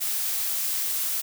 blue noise, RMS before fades -27 dBFS, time 0-1.22 s, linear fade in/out 20 ms, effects none

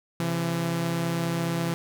sawtooth tone pair together, 133.5 / 168.2 Hz, C3 / E3, +35 / +35 cents, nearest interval major third, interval 400 cents, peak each -28 / -22 dBFS, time 0.2-1.74 s, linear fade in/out 0 ms, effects none

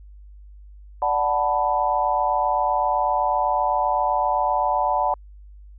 sine chord, B minor seventh, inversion first, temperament equal, 587.3 / 740 / 880 / 987.8 Hz, D5 / F#5 / A5 / B5, 0 / 0 / 0 / 0 cents, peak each -26 / -23 / -23 / -24 dBFS, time 1.02-5.14 s, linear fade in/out 2 ms, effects added 50 Hz sine -41 dBFS peak until 5.78 s

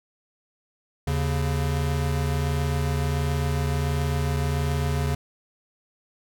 square tone pair together, 78.57 / 140 Hz, D#2 / C#3, +17 / +18 cents, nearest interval minor seventh, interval 1001 cents, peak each -26 dBFS, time 1.07-5.15 s, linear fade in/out 5 ms, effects none

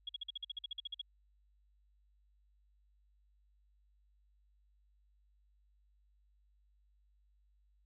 sine tone bursts, 3322 Hz, G#7, in tune, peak -38 dBFS, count 14, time 0.07-1.015 s, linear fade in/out 5 ms, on 22 ms, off 49 ms, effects added 50 Hz sine -68 dBFS peak until 7.85 s

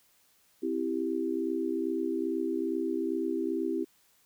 sine chord, C major, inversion none, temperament equal, 261.6 / 329.6 / 392 Hz, C4 / E4 / G4, 0 / 0 / 0 cents, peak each -34 / -31 / -33 dBFS, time 0.62-3.85 s, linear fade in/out 20 ms, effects white hiss -66 dBFS RMS until 4.25 s

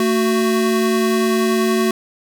square tone pair together, 224.1 / 370 Hz, A3 / F#4, +32 / 0 cents, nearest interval major sixth, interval 868 cents, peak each -18 dBFS, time 0-1.91 s, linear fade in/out 2 ms, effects none

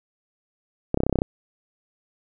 clicks, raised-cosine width 2 ms, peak -7 dBFS, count 10, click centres 0.944 / 0.974 / 1.004 / 1.035 / 1.066 / 1.096 / 1.127 / 1.157 / 1.188 / 1.219 s, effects none

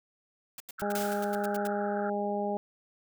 white noise bursts, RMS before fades -42 dBFS, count 11, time 0.58-1.672 s, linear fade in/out 2 ms, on 22 ms, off 85 ms
pink band-pass noise, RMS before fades -42 dBFS, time 0.78-2.1 s, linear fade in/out 5 ms, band 1300 to 1600 Hz, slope 96 dB/octave
harmonic tone, 204.4 Hz, G#3, 27 cents flat, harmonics 1 / 2 / 3 / 4, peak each -34 / -34 / -34 / -34 dBFS, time 0.82-2.57 s, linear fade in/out 0 ms
white noise with exponential decay, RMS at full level -35 dBFS, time 0.95-1.55 s, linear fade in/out 2 ms, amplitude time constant 130 ms
effects none

